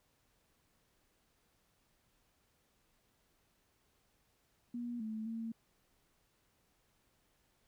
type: tone with pitch steps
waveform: sine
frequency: 239.8 / 218.7 / 226.7 Hz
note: A#3 / A3 / A#3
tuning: +49 / -10 / -48 cents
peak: -38 dBFS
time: 4.74-5.52 s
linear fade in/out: 5 ms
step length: 260 ms
effects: pink hiss -75 dBFS RMS until 7.67 s